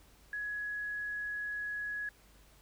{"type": "tone", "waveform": "sine", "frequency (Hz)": 1678, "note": "G#6", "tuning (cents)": 17, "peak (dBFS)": -35, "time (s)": [0.33, 2.09], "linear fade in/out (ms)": 2, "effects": ["added 50 Hz sine -62 dBFS peak until 2.61 s", "pink hiss -63 dBFS RMS until 2.61 s"]}